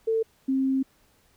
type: tone pair in turn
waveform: sine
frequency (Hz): 447.7 / 266.2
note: A4 / C4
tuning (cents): +30 / +30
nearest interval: major sixth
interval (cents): 900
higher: first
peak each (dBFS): -21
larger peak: neither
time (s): 0.07-0.23 / 0.48-0.83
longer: second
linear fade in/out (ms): 10
effects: pink hiss -63 dBFS RMS until 1.36 s